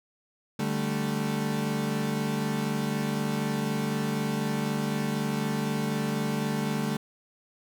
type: chord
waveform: 35% pulse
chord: D suspended fourth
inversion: none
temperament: equal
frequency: 146.83 / 196 / 220 Hz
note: D3 / G3 / A3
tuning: 0 / 0 / 0 cents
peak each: -30 / -31 / -28 dBFS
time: 0.59-6.97 s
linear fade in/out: 5 ms
effects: none